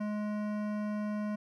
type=tone with hard clipping; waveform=sine; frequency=210 Hz; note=G#3; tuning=19 cents sharp; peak=-34 dBFS; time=0-1.36 s; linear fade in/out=10 ms; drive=15 dB; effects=none